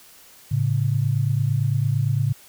sine tone pair together, 110 / 138.84 Hz, A2 / C#3, 0 / +3 cents, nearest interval major third, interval 403 cents, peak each -21 dBFS, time 0.51-2.33 s, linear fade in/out 10 ms, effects white hiss -49 dBFS RMS until 2.48 s

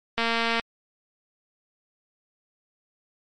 click train, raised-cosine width 0.3 ms, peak -9 dBFS, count 97, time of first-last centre 0.18-0.597 s, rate 230 Hz, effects MP3 48 kbps

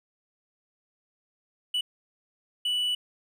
triangle tone bursts at uneven times, 2960 Hz, F#7, in tune, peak -23 dBFS, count 2, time 1.74-1.81 / 2.65-2.95 s, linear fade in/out 5 ms, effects none

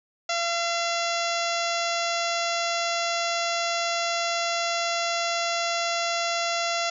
harmonic tone, 682 Hz, F5, 41 cents flat, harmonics 1 / 2 / 3 / 4 / 5 / 6 / 7 / 8 / 9 / 10, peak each -28 / -31 / -33 / -34 / -35 / -36 / -36 / -37 / -38 / -38 dBFS, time 0.29-6.9 s, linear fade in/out 5 ms, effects none

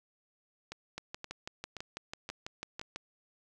two click trains, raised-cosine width 0.2 ms, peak -24 / -22 dBFS, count 5 / 13, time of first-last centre 0.72-2.814 / 0.98-2.96 s, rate 1.91 / 6.06 Hz, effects none

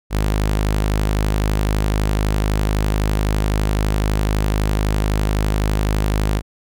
sawtooth tone, 51.91 Hz, G#1, in tune, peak -12 dBFS, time 0.1-6.42 s, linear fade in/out 50 ms, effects none

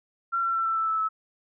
sine tone with pitch steps, 1366 / 1355 / 1344.1 / 1333.3 / 1322.5 / 1311.9 / 1301.3 Hz, F6 / E6 / E6 / E6 / E6 / E6 / E6, -39 / +47 / +33 / +19 / +5 / -9 / -23 cents, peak -23 dBFS, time 0.32-1.09 s, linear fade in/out 20 ms, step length 110 ms, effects none

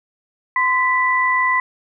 sine tone pair together, 1028.8 / 1975.5 Hz, C6 / B6, -30 / 0 cents, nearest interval major seventh, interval 1130 cents, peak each -17 dBFS, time 0.56-1.6 s, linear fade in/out 2 ms, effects none

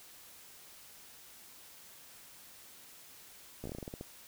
slowing click train, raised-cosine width 2 ms, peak -28 dBFS, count 11, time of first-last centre 3.64-4.011 s, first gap 15 ms, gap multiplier 1.19, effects white hiss -55 dBFS RMS until 4.27 s

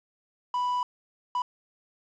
triangle tone bursts at uneven times, 987.8 Hz, B5, in tune, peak -23 dBFS, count 2, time 0.54-0.83 / 1.35-1.42 s, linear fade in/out 2 ms, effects resampled to 16000 Hz + 9-bit

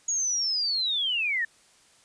sine linear sweep, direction down, 6750 to 1760 Hz, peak -24 dBFS, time 0.08-1.45 s, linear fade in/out 5 ms, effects white hiss -59 dBFS RMS until 2.04 s + resampled to 22050 Hz

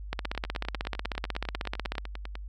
two click trains, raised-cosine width 0.3 ms, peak -22 / -14 dBFS, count 22 / 31, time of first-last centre 0.25-2.354 / 0.13-1.982 s, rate 9.98 / 16.2 Hz, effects added 50 Hz sine -37 dBFS peak until 2.48 s

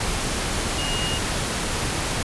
sine tone in noise, 2854 Hz, F7, 37 cents sharp, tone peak -28 dBFS, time 0.78-1.18 s, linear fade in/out 5 ms, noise pink, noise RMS -25 dBFS, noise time 0-2.23 s, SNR -6 dB, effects resampled to 24000 Hz

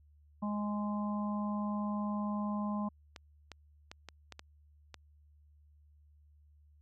harmonic tone, 207.7 Hz, G#3, in tune, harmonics 1 / 3 / 4 / 5, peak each -33 / -45 / -45 / -42 dBFS, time 0.42-2.89 s, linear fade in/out 10 ms
clicks, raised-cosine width 0.2 ms, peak -28 dBFS, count 7, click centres 3.162 / 3.517 / 3.915 / 4.087 / 4.323 / 4.394 / 4.943 s
effects added 74 Hz sine -60 dBFS peak until 6.81 s

